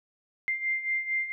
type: beating tone pair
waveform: sine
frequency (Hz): 2093 / 2097.4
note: C7 / C7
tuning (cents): 0 / +4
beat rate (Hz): 4.4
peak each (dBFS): -33 / -28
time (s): 0.48-1.32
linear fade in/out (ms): 0
effects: none